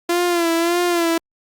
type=tone with vibrato; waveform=sawtooth; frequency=342.1 Hz; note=F4; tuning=36 cents flat; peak=-12 dBFS; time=0.09-1.18 s; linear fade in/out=5 ms; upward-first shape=sine; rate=1.7 Hz; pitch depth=55 cents each way; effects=Opus 48 kbps